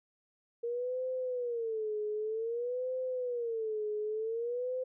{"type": "tone with vibrato", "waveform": "sine", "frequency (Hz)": 465.8, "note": "A#4", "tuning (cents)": -1, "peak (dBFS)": -32, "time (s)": [0.63, 4.84], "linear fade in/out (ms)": 10, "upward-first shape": "sine", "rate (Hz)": 0.53, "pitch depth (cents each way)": 170, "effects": []}